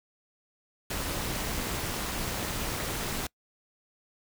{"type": "noise with amplitude modulation", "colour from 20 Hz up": "pink", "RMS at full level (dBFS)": -30, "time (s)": [0.9, 3.27], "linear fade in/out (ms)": 5, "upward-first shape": "sine", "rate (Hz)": 230, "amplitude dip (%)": 60, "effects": ["noise-tail reverb RT60 0.1 s tail -25 dB re dry"]}